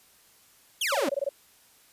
sawtooth exponential sweep, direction down, 3520 to 233.1 Hz, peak -22 dBFS, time 0.81-1.09 s, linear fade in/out 5 ms
sine tone bursts, 560 Hz, C#5, 18 cents sharp, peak -24 dBFS, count 8, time 0.92-1.291 s, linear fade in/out 5 ms, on 28 ms, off 21 ms
effects white hiss -59 dBFS RMS until 1.92 s + resampled to 32000 Hz

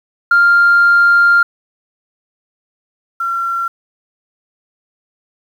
sine tone pair in turn, 1396.9 / 1365.8 Hz, F6 / F6, 0 / -39 cents, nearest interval unison, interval 39 cents, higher first, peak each -5 / -15 dBFS, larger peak first, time 0.31-1.43 / 3.2-3.68 s, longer first, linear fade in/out 5 ms, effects tanh soft clip ceiling -3 dBFS + 7-bit

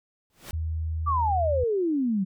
pink noise with exponential growth, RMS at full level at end -35 dBFS, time 0.3-0.51 s, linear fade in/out 1 ms, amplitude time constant 45 ms
sine tone with pitch glide, 80.1 to 80.75 Hz, E2 to E2, -49 to -35 cents, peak -26 dBFS, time 0.53-1.64 s, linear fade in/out 5 ms, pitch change +14 cents, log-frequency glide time 1.08-1.4 s
sine exponential sweep, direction down, 1196 to 182.5 Hz, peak -22 dBFS, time 1.06-2.25 s, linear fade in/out 20 ms
effects none

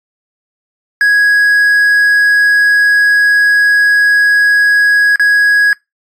triangle tone with dropouts, 1661.2 Hz, G#6, in tune, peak -4 dBFS, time 1.01-5.73 s, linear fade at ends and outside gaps 1 ms, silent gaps 5.159-5.196 s, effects noise-tail reverb RT60 0.2 s tail -25 dB re dry + AAC 64 kbps

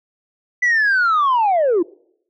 sine linear sweep, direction down, 2000 to 315.9 Hz, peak -11 dBFS, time 0.62-1.83 s, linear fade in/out 10 ms, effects noise-tail reverb RT60 0.7 s tail -25 dB re dry + tanh soft clip ceiling -11 dBFS

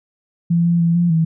sine tone with pitch steps, 169.8 / 171.1 / 168.2 / 173.2 / 162.2 Hz, F3 / F3 / E3 / F3 / E3, -48 / -35 / +35 / -14 / -28 cents, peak -12 dBFS, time 0.5-1.25 s, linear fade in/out 10 ms, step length 150 ms, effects none

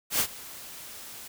white noise with ADSR envelope, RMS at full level -23 dBFS, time 0.1-1.28 s, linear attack 97 ms, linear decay 71 ms, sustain -20 dB, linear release 8 ms, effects none

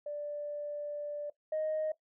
sine tone pair in turn, 587.3 / 622.2 Hz, D5 / D#5, 0 / 0 cents, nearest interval minor second, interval 100 cents, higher second, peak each -35 / -29 dBFS, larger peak second, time 0.06-1.3 / 1.52-1.92 s, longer first, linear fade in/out 5 ms, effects noise-tail reverb RT60 0.1 s tail -17 dB re dry + tanh soft clip ceiling -27 dBFS

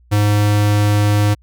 square tone, 103.83 Hz, G#2, in tune, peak -12 dBFS, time 0.11-1.35 s, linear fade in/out 20 ms, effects added 60 Hz sine -47 dBFS peak until 1.42 s

